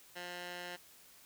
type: tone with band-pass filter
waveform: 15% pulse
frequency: 177 Hz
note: F3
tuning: 23 cents sharp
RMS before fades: -45 dBFS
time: 0.15-0.77 s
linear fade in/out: 20 ms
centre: 2400 Hz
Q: 0.72
effects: white hiss -60 dBFS RMS until 1.25 s